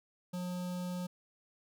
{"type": "tone with notch filter", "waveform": "square", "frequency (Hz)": 179.5, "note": "F3", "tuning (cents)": 48, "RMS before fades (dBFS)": -38, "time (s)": [0.33, 1.07], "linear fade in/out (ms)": 10, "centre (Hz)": 2000, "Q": 1.3, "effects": []}